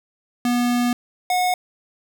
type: tone pair in turn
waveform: square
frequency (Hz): 243 / 728.2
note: B3 / F#5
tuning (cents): -28 / -28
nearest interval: octave + perfect fifth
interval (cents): 1900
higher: second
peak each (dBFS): -18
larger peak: neither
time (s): 0.45-0.93 / 1.3-1.54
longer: first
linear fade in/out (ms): 2
effects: none